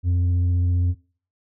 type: tone with tanh clipping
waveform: sine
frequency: 88.5 Hz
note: F2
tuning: 23 cents sharp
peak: -18 dBFS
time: 0.03-0.95 s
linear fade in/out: 50 ms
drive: 4 dB
effects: noise-tail reverb RT60 0.4 s tail -19 dB re dry